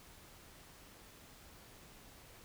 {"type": "silence", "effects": ["pink hiss -58 dBFS RMS until 2.44 s"]}